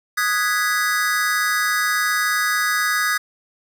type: chord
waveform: square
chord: G# minor seventh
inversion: second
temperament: equal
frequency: 1244.5 / 1480 / 1661.2 / 1975.5 Hz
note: D#6 / F#6 / G#6 / B6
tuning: 0 / 0 / 0 / 0 cents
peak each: -24 / -27 / -22 / -26 dBFS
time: 0.17-3.18 s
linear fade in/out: 10 ms
effects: none